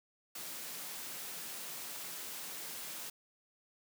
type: high-pass noise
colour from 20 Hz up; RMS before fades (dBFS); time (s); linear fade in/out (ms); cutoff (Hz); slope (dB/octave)
white; -44; 0.35-3.1; 5; 130; 48
effects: none

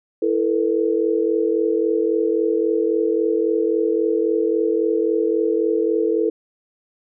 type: chord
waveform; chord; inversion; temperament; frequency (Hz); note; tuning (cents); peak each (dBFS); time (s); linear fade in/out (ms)
sine; E suspended fourth; none; equal with one note detuned; 329.6 / 440 / 483.7; E4 / A4 / B4; 0 / 0 / -36; -21 / -19 / -23; 0.22-6.3; 5
effects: none

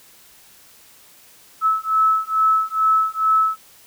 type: beating tone pair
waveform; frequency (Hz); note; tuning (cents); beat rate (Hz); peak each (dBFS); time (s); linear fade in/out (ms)
sine; 1300 / 1302.3; E6 / E6; -24 / -21; 2.3; -18; 1.61-3.58; 50
effects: white hiss -49 dBFS RMS until 3.86 s

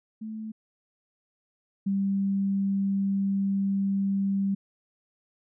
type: tone pair in turn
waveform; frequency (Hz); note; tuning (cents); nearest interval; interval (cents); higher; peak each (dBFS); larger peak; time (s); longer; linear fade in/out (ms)
sine; 218.3 / 196.48; A3 / G3; -13 / +4; major second; 183; first; -33 / -23; second; 0.21-0.52 / 1.86-4.55; second; 10
effects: none

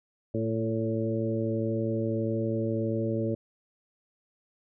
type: harmonic tone with a mistuned harmonic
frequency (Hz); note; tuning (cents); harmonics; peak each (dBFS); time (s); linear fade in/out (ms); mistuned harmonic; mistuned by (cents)
112.3; A2; +36; 1 / 2 / 3 / 4 / 5; -31 / -32 / -32 / -34 / -34; 0.34-3.35; 5; 4; -18
effects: none

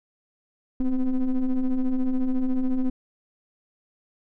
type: ring-modulated tone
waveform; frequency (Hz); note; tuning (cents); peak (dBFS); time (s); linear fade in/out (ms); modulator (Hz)
triangle; 126; B2; +35; -15; 0.8-2.9; 5; 133
effects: none

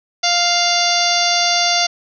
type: harmonic tone with a mistuned harmonic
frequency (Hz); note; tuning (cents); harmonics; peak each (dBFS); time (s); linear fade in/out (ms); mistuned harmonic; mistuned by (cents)
699; F5; +1; 1 / 2 / 3 / 4 / 5 / 6 / 7 / 8 / 9; -19 / -25 / -23 / -24 / -22 / -25 / -19 / -22 / -25; 0.23-1.87; 10; 7; -76
effects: none

